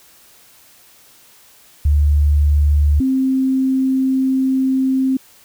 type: tone pair in turn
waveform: sine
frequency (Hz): 73.42 / 263.5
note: D2 / C4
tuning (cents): 0 / +12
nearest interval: octave + minor seventh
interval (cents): 2212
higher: second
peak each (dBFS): -10 / -13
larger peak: first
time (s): 1.85-3 / 3-5.17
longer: second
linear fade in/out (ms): 5
effects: white hiss -48 dBFS RMS until 5.44 s